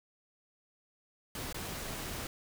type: noise with dropouts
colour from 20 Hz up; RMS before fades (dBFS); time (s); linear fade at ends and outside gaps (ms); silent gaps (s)
pink; -40; 1.35-2.27; 2; 1.527-1.544
effects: none